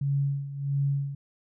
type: tone with tremolo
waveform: sine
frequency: 140 Hz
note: C#3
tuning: 18 cents sharp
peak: -22 dBFS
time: 0.01-1.15 s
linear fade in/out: 5 ms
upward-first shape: sine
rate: 1.5 Hz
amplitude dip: 75%
effects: none